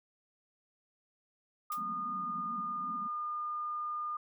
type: tone with pitch glide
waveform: sine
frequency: 1222 to 1212.9 Hz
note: D#6 to D#6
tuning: -32 to -45 cents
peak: -34 dBFS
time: 1.7-4.17 s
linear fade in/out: 5 ms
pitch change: -13 cents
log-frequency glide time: 2.14-3.24 s
type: noise with exponential decay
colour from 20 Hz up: blue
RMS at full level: -40 dBFS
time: 1.72-1.83 s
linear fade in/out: 0 ms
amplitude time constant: 23 ms
type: band-pass noise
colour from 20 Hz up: white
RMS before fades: -48 dBFS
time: 1.77-3.08 s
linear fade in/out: 10 ms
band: 170 to 260 Hz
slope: 96 dB/octave
effects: none